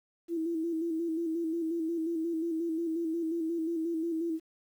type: tone with vibrato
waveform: sine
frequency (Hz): 329.6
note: E4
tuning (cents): 0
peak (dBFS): -29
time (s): 0.28-4.4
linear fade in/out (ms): 50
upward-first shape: square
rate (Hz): 5.6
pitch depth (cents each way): 46
effects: 10-bit